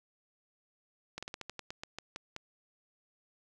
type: slowing click train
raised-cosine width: 0.2 ms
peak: -23 dBFS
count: 12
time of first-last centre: 1.18-2.364 s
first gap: 46 ms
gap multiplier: 1.16
effects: none